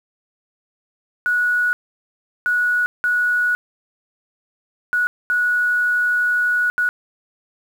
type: tone bursts at uneven times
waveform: sine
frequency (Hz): 1464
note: F#6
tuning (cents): -19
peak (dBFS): -15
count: 6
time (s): 1.26-1.73 / 2.46-2.86 / 3.04-3.55 / 4.93-5.07 / 5.3-6.7 / 6.78-6.89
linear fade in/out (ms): 0
effects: 7-bit